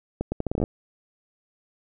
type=accelerating click train; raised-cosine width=2 ms; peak=-12 dBFS; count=11; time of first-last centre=0.21-0.639 s; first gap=110 ms; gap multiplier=0.76; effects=none